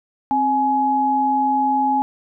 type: tone pair together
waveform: sine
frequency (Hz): 264.9 / 841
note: C4 / G#5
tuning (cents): +22 / +22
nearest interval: octave + minor sixth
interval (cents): 2000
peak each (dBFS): -22 / -16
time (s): 0.31-2.02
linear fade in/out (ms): 0
effects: none